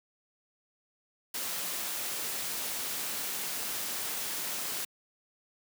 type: noise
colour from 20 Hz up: white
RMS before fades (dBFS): -35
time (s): 1.34-4.85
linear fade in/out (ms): 5
effects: high-pass 150 Hz 12 dB/octave